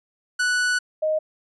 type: tone pair in turn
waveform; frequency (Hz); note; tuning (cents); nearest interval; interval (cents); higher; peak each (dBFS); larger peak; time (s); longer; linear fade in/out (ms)
45% pulse / sine; 1480 / 622.3; F#6 / D#5; 0 / 0; octave + minor third; 1500; first; -19; neither; 0.39-0.79 / 1.02-1.19; first; 10
effects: resampled to 22050 Hz